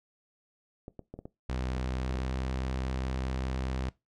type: clicks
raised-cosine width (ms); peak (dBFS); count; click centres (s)
2; -28; 9; 0.881 / 0.993 / 1.14 / 1.19 / 1.255 / 1.769 / 2.106 / 2.15 / 2.189
type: tone with pitch glide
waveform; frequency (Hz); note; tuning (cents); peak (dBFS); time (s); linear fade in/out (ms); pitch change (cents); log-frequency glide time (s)
sawtooth; 63.6 to 64.82; C2 to C2; -48 to -16; -27; 1.49-3.89; 0; +32; 1.78-2.39
effects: noise-tail reverb RT60 0.2 s tail -20 dB re dry + low-pass 6000 Hz 12 dB/octave